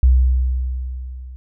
sine tone with level ramp, 63.5 Hz, B1, 49 cents sharp, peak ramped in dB -7 to -32 dBFS, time 0.03-1.36 s, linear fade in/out 0 ms, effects none

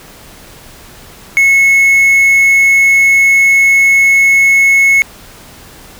triangle tone with quantisation, 2190 Hz, C#7, 22 cents flat, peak -3 dBFS, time 1.37-5.02 s, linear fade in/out 0 ms, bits 5, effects pink hiss -36 dBFS RMS until 5.99 s

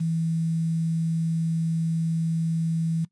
sine tone with quantisation, 163.6 Hz, E3, 13 cents flat, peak -22 dBFS, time 0-3.05 s, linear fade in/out 10 ms, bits 8, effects noise-tail reverb RT60 0.1 s tail -19 dB re dry + resampled to 22050 Hz

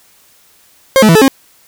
40% pulse tone with pitch steps, 534 / 215.6 / 164.8 / 434.9 / 269.8 Hz, C5 / A3 / E3 / A4 / C#4, +35 / -35 / 0 / -20 / -47 cents, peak -3 dBFS, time 0.96-1.28 s, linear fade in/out 0 ms, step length 64 ms, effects white hiss -48 dBFS RMS until 1.67 s

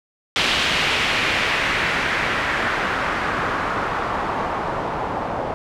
white noise with low-pass filter sweep, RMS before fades -22 dBFS, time 0.36-5.54 s, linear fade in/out 0 ms, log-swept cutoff 3200 to 780 Hz, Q 1.6, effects none

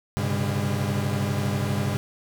45% pulse tone cluster, 99.2 / 127.2 / 139.5 / 202 Hz, G2 / C3 / C#3 / G#3, +21 / -48 / +11 / -48 cents, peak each -28 / -30 / -29 / -29 dBFS, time 0.17-1.97 s, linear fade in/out 0 ms, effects none

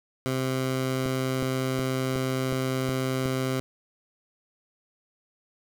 15% pulse tone, 130.81 Hz, C3, in tune, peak -19 dBFS, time 0.26-3.6 s, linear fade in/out 0 ms
click train, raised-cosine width 2 ms, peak -19 dBFS, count 7, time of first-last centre 1.06-3.258 s, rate 2.73 Hz
effects none

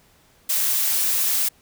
blue noise, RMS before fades -21 dBFS, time 0.49-1.49 s, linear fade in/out 10 ms, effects pink hiss -57 dBFS RMS until 1.61 s

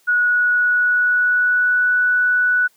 sine tone with pitch glide, 1460 to 1480.4 Hz, F#6 to F#6, -24 to 0 cents, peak -13 dBFS, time 0.07-2.68 s, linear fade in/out 20 ms, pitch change +24 cents, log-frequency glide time 0.18-1.92 s, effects white hiss -58 dBFS RMS until 2.76 s + high-pass 150 Hz 12 dB/octave

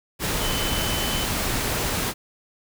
sine tone in noise, 3035 Hz, F#7, 43 cents sharp, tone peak -30 dBFS, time 0.39-1.28 s, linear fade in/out 50 ms, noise pink, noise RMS -25 dBFS, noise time 0.19-2.14 s, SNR -8 dB, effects none

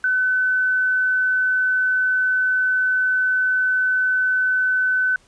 sine tone, 1511 Hz, F#6, 36 cents sharp, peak -16 dBFS, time 0.04-5.16 s, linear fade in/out 2 ms, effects pink hiss -56 dBFS RMS until 5.27 s + resampled to 22050 Hz

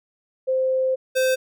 sine / square tone pair in turn, 521 / 518.4 Hz, C5 / C5, -7 / -16 cents, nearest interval unison, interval 9 cents, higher first, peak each -18 dBFS, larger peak neither, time 0.47-0.96 / 1.15-1.36 s, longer first, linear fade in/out 20 ms, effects none

